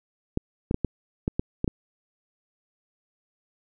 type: clicks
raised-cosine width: 3 ms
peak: -11 dBFS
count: 8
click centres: 0.374 / 0.711 / 0.744 / 0.847 / 1.279 / 1.395 / 1.644 / 1.678 s
effects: none